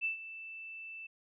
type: tone with ADSR envelope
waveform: sine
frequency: 2650 Hz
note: E7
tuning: 9 cents sharp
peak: -29 dBFS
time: 0.01-1.07 s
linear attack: 36 ms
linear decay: 120 ms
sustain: -14 dB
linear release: 9 ms
effects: none